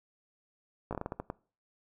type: slowing click train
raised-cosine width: 1 ms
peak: -21 dBFS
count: 9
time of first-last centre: 0.91-1.301 s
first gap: 17 ms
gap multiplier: 1.29
effects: noise-tail reverb RT60 0.4 s tail -22 dB re dry